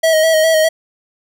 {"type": "tone with vibrato", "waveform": "square", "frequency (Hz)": 638, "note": "D#5", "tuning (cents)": 43, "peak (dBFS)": -10, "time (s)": [0.03, 0.69], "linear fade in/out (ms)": 10, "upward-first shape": "square", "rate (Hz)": 4.9, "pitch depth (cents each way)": 29, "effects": []}